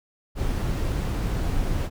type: noise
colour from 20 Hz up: brown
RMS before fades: -25 dBFS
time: 0.35-1.9 s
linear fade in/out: 50 ms
effects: none